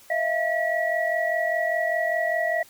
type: tone cluster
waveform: sine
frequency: 640 / 685 / 1933 Hz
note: D#5 / F5 / B6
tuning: +49 / -34 / -38 cents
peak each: -26 dBFS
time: 0.1-2.63 s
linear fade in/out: 5 ms
effects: white hiss -52 dBFS RMS until 2.69 s